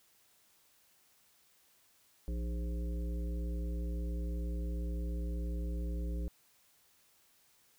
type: harmonic tone with a mistuned harmonic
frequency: 58.5 Hz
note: A#1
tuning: 7 cents sharp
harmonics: 1 / 3 / 5 / 7 / 9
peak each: -34 / -44 / -48 / -51 / -53 dBFS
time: 2.28-6.28 s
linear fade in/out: 0 ms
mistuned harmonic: 5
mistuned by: +64 cents
effects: white hiss -68 dBFS RMS until 7.78 s